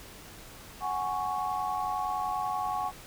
sine chord, F# suspended second, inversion none, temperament equal, 740 / 830.6 / 1108.7 Hz, F#5 / G#5 / C#6, 0 / 0 / 0 cents, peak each -33 dBFS, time 0.8-2.92 s, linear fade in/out 50 ms, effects pink hiss -48 dBFS RMS until 3.06 s

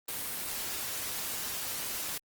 white noise, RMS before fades -36 dBFS, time 0.08-2.18 s, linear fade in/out 5 ms, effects Opus 24 kbps

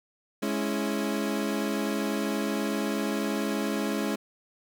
30% pulse chord, C# minor, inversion second, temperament equal with one note detuned, 208.9 / 277.2 / 329.6 Hz, G#3 / C#4 / E4, +10 / 0 / 0 cents, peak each -27 / -29 / -31 dBFS, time 0.42-4.16 s, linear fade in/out 10 ms, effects none

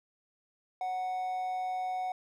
triangle tone with amplitude modulation, 740 Hz, F#5, in tune, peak -28 dBFS, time 0.81-2.12 s, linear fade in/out 2 ms, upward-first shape sine, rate 194 Hz, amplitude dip 30%, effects none

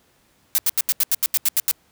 blue noise bursts, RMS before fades -18 dBFS, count 11, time 0.55-1.712 s, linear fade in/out 0 ms, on 32 ms, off 81 ms, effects pink hiss -60 dBFS RMS until 1.91 s + high-pass 60 Hz 12 dB/octave

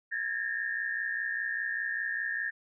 sine tone cluster, 1637 / 1702 / 1822 Hz, G#6 / G#6 / A#6, -25 / +42 / -40 cents, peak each -36 / -36 / -33 dBFS, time 0.11-2.51 s, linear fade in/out 20 ms, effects none

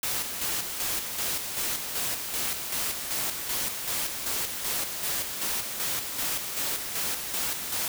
white noise with tremolo, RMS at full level -29 dBFS, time 0.03-7.88 s, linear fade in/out 2 ms, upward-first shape square, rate 2.6 Hz, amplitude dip 45%, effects none

